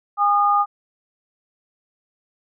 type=tone pair together; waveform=sine; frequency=815.6 / 1222 Hz; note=G#5 / D#6; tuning=-32 / -32 cents; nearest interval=perfect fifth; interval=700 cents; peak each=-18 / -16 dBFS; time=0.17-0.66 s; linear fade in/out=50 ms; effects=none